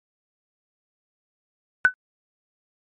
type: tone with exponential decay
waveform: sine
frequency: 1501 Hz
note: F#6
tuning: 24 cents sharp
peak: -7 dBFS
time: 1.85-1.94 s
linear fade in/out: 0 ms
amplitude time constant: 18 ms
effects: MP3 48 kbps